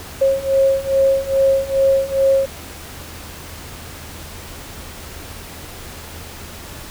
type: beating tone pair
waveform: sine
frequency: 540 / 542.4 Hz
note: C#5 / C#5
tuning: -45 / -38 cents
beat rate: 2.4 Hz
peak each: -17 / -15 dBFS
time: 0.21-2.46 s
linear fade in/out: 10 ms
effects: added 81 Hz sine -39 dBFS peak until 6.9 s + pink hiss -35 dBFS RMS until 6.9 s